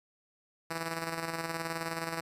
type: tone with tremolo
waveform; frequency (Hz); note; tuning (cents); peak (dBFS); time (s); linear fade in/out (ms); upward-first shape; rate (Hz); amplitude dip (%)
5% pulse; 164.81; E3; 0; -21; 0.7-2.21; 10; square; 19; 45
effects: resampled to 32000 Hz